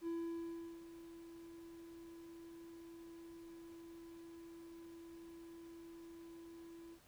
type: tone with ADSR envelope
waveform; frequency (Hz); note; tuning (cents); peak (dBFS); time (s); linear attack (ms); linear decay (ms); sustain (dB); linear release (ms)
triangle; 334.6; E4; +26; -36; 0.01-7; 62; 730; -14; 78
effects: pink hiss -67 dBFS RMS until 7.07 s